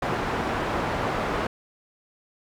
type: low-pass noise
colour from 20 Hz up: white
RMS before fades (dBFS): -27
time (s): 0.02-1.47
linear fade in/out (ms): 5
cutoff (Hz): 1100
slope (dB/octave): 12
effects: none